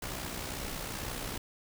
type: noise with amplitude modulation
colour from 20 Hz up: pink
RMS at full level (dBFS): -36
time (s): 0.02-1.38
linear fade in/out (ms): 5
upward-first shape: sine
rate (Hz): 62.3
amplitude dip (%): 50
effects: none

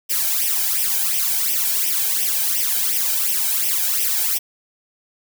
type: noise with flanger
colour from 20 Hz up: blue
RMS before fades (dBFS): -20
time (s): 0.09-4.39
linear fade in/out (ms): 20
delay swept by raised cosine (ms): 0.35 to 1.32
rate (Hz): 2.8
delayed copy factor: +0.85
effects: none

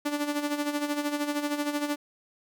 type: tone with tremolo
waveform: sawtooth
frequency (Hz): 292.7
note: D4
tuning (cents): -6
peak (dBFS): -21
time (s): 0.05-1.96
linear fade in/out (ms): 10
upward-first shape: sine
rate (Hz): 13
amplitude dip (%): 65
effects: none

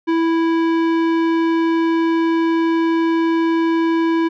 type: tone with tanh clipping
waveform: sine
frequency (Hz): 329.6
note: E4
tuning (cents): 0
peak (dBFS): -16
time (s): 0.07-4.29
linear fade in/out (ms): 20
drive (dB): 16
effects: none

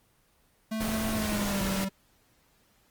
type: tone with pitch glide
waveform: square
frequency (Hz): 220 to 193.75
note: A3 to G3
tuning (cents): 0 to -20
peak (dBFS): -30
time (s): 0.71-1.89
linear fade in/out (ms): 10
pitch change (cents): -220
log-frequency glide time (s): 1.13-1.64
type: noise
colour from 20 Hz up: pink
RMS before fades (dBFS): -33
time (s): 0.8-1.85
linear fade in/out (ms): 10
effects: pink hiss -66 dBFS RMS until 2.9 s + Opus 24 kbps

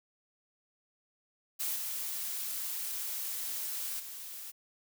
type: noise with level steps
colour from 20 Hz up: blue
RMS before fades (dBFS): -34 / -37 / -44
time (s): 1.59-4.52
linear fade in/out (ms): 20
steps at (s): 1.75 / 3.99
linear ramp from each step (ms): 10
effects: none

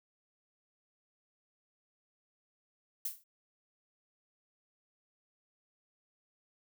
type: noise with exponential decay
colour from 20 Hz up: violet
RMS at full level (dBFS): -32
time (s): 3.05-3.24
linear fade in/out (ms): 5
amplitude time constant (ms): 40
effects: none

